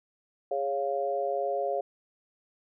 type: chord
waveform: sine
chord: Db major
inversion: second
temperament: equal with one note detuned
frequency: 412.7 / 554.4 / 698.5 Hz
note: Ab4 / Db5 / F5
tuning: -11 / 0 / 0 cents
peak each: -33 / -30 / -31 dBFS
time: 0.51-1.81 s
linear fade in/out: 5 ms
effects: none